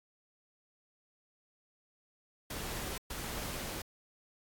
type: noise bursts at uneven times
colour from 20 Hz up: pink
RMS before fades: -40 dBFS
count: 2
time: 2.5-2.98 / 3.1-3.82 s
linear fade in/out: 5 ms
effects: AAC 64 kbps